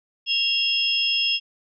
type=tone cluster; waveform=sine; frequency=2772 / 3291 / 5220 Hz; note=F7 / G#7 / E8; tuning=-14 / -16 / -18 cents; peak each=-23 / -23 / -26 dBFS; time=0.26-1.4 s; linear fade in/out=50 ms; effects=none